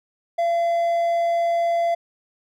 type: tone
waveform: triangle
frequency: 681 Hz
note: F5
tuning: 44 cents flat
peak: -16 dBFS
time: 0.38-1.95 s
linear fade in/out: 10 ms
effects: none